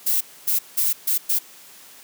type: noise bursts at uneven times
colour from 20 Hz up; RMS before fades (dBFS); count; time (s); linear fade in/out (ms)
violet; -20; 5; 0.06-0.21 / 0.47-0.59 / 0.77-0.93 / 1.07-1.18 / 1.29-1.39; 10
effects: white hiss -46 dBFS RMS until 2.03 s + high-pass 150 Hz 12 dB/octave